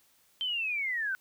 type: linear sweep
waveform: sine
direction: down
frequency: 3133 to 1480 Hz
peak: -29 dBFS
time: 0.41-1.15 s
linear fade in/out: 0 ms
effects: white hiss -66 dBFS RMS until 1.2 s